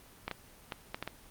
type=clicks; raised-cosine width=0.3 ms; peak=-19 dBFS; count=6; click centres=0.28 / 0.313 / 0.722 / 0.945 / 1.026 / 1.076 s; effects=pink hiss -56 dBFS RMS until 1.3 s + Opus 24 kbps